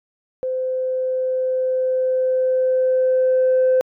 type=tone with level ramp; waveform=sine; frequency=515 Hz; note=C5; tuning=28 cents flat; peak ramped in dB=-20 to -11 dBFS; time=0.43-3.81 s; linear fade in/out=0 ms; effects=tanh soft clip ceiling -10 dBFS